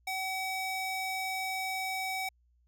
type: ring-modulated tone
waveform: square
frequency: 1518 Hz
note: F#6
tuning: 44 cents sharp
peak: -30 dBFS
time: 0.07-2.29 s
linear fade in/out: 5 ms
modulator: 759 Hz
effects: added 60 Hz sine -65 dBFS peak until 2.67 s